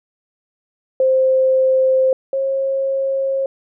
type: tone pair in turn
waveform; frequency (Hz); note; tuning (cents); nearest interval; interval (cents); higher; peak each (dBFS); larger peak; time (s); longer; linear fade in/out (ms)
sine; 523.3 / 539.9; C5 / C#5; 0 / -46; minor second; 54; second; -11 / -16; first; 1-2.13 / 2.33-3.46; neither; 2
effects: none